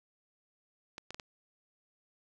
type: clicks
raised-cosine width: 0.2 ms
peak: -25 dBFS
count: 4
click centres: 0.981 / 1.106 / 1.145 / 1.198 s
effects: none